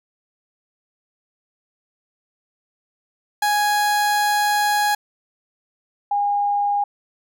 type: tone pair in turn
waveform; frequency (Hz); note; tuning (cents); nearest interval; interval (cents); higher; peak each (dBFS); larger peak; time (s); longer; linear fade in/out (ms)
30% pulse / sine; 830.6 / 814.4; G#5 / G#5; 0 / -34; unison; 34; first; -14 / -17; first; 3.42-4.95 / 6.11-6.84; first; 5
effects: none